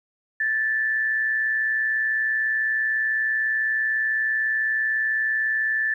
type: tone with amplitude modulation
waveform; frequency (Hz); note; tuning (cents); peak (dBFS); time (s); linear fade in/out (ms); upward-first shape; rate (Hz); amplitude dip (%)
sine; 1754; A6; -6; -18; 0.4-5.94; 5; sine; 120; 50
effects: 10-bit